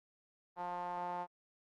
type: tone with band-pass filter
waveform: sawtooth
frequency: 176.9 Hz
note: F3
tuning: 23 cents sharp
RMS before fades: -40 dBFS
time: 0.56-1.27 s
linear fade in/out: 50 ms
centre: 850 Hz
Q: 5.4
effects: Opus 24 kbps